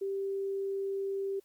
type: tone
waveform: sine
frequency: 392 Hz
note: G4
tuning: in tune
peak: -31 dBFS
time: 0.01-1.4 s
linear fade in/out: 10 ms
effects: white hiss -70 dBFS RMS until 1.44 s + Opus 48 kbps